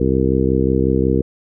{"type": "harmonic tone", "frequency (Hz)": 65.5, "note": "C2", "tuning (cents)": 2, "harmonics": [1, 2, 3, 4, 5, 6, 7], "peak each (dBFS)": [-21, -21, -21, -21, -21, -21, -21], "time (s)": [0, 1.22], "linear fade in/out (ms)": 5, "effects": []}